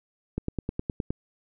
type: click train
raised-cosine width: 3 ms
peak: -15 dBFS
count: 8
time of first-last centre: 0.38-1.105 s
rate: 9.65 Hz
effects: none